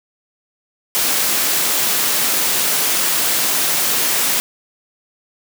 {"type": "high-pass noise", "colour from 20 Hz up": "white", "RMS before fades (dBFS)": -17, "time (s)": [0.95, 4.4], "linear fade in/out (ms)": 0, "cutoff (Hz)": 170, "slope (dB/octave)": 12, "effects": []}